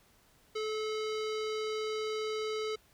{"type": "tone with low-pass filter", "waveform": "square", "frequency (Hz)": 432.6, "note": "A4", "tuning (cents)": -29, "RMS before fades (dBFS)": -35, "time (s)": [0.55, 2.76], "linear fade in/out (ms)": 10, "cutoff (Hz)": 4600, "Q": 1.8, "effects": ["pink hiss -65 dBFS RMS until 2.93 s"]}